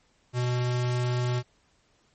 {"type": "tone", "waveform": "square", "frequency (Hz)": 123.47, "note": "B2", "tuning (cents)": 0, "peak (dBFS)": -25, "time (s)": [0.33, 1.43], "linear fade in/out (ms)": 50, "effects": ["pink hiss -66 dBFS RMS until 2.14 s", "MP3 32 kbps"]}